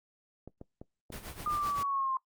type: clicks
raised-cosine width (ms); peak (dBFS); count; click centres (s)
2; -31; 6; 0.476 / 0.614 / 0.815 / 1.103 / 1.141 / 1.475
type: noise with tremolo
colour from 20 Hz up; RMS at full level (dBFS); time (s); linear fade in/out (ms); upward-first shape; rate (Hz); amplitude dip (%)
pink; -41; 1.12-1.83; 2; sine; 7.7; 70
type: linear sweep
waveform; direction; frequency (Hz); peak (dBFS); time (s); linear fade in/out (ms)
sine; down; 1214 to 1046.5; -29; 1.46-2.17; 2
effects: noise-tail reverb RT60 0.1 s tail -19 dB re dry + Opus 48 kbps